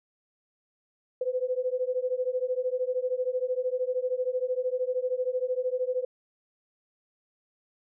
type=beating tone pair; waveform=sine; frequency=500 / 513 Hz; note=B4 / C5; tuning=+21 / -34 cents; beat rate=13 Hz; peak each=-29 dBFS; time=1.21-6.05 s; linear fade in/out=5 ms; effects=none